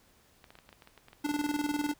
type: clicks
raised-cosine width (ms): 0.3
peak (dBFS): -35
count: 11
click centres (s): 0.442 / 0.505 / 0.554 / 0.588 / 0.691 / 0.728 / 0.822 / 0.874 / 0.977 / 1.084 / 1.131
type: tone with tremolo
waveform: square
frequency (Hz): 293.7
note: D4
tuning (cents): 0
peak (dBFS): -28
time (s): 1.24-1.94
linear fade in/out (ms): 10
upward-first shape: square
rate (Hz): 20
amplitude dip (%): 65
effects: pink hiss -64 dBFS RMS until 1.99 s